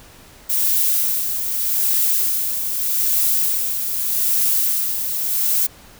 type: noise with tremolo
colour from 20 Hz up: violet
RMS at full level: -17 dBFS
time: 0.49-5.67 s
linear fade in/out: 10 ms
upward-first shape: sine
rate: 0.82 Hz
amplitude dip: 50%
effects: pink hiss -45 dBFS RMS until 5.99 s